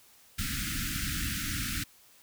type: band-stop noise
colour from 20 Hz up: pink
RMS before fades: -33 dBFS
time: 0.38-1.84 s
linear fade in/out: 10 ms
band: 310 to 1300 Hz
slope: 96 dB/octave
effects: white hiss -59 dBFS RMS until 2.22 s